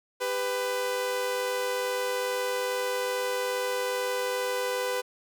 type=tone pair together; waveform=sawtooth; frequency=396.7 / 499.1 Hz; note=G4 / B4; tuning=+21 / +18 cents; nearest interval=major third; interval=397 cents; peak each=-31 / -24 dBFS; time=0.2-5.02 s; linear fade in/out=20 ms; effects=none